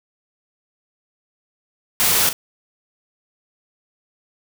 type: noise with echo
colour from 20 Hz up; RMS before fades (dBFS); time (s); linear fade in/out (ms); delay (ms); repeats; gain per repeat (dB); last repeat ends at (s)
white; -17; 2-2.29; 0; 39; 1; -10; 2.329
effects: none